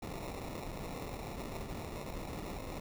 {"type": "noise with sample-and-hold", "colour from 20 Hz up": "pink", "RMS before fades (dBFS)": -42, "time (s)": [0.02, 2.8], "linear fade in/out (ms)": 5, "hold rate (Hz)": 1575, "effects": []}